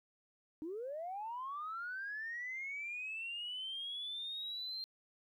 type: linear sweep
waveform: sine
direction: up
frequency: 296.4 to 4186 Hz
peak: -39 dBFS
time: 0.62-4.84 s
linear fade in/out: 0 ms
effects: tanh soft clip ceiling -35 dBFS + 13-bit